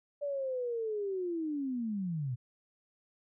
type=linear sweep; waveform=sine; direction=down; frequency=583 to 116.54 Hz; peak=-32 dBFS; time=0.21-2.36 s; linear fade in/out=20 ms; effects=none